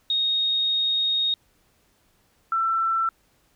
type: tone pair in turn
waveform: sine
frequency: 3729 / 1338.7 Hz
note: A#7 / E6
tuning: 0 / +26 cents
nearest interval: octave + tritone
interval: 1774 cents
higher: first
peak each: -20 / -20 dBFS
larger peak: neither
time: 0.1-1.34 / 2.52-3.09 s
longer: first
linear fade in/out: 2 ms
effects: pink hiss -64 dBFS RMS until 3.55 s